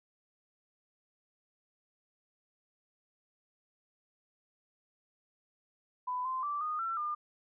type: tone with pitch steps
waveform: sine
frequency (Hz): 999 / 1037 / 1168 / 1232 / 1346 / 1205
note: B5 / C6 / D6 / D#6 / E6 / D6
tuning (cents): +20 / -16 / -10 / -17 / +36 / +44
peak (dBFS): -32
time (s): 6.07-7.15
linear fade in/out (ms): 10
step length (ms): 180
effects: none